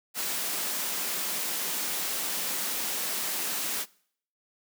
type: high-pass noise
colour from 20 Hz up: white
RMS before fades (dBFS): -31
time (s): 0.14-3.86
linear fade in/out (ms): 50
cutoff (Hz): 160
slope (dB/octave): 96
effects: noise-tail reverb RT60 0.6 s tail -23 dB re dry